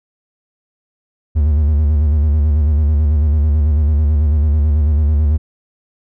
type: tone with vibrato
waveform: triangle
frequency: 74.9 Hz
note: D2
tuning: 35 cents sharp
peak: -8 dBFS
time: 1.35-5.38 s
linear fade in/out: 20 ms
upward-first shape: square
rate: 9.1 Hz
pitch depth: 67 cents each way
effects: none